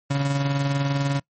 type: tone with tremolo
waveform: 35% pulse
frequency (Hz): 140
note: C#3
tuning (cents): +18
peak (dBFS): -17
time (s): 0.1-1.2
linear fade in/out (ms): 10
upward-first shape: sine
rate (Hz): 20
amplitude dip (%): 40
effects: noise-tail reverb RT60 0.1 s tail -22 dB re dry + MP3 32 kbps